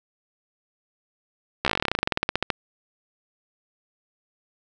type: slowing click train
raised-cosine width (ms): 0.3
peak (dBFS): -5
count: 24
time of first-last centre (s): 1.65-2.503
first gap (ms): 14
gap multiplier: 1.08
effects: none